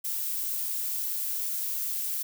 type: noise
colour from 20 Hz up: violet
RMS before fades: -31 dBFS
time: 0.04-2.23 s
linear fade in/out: 10 ms
effects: none